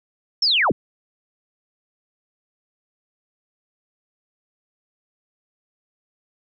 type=linear sweep; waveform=sine; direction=down; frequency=5550 to 71.3 Hz; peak=-15 dBFS; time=0.42-0.72 s; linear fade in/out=5 ms; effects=none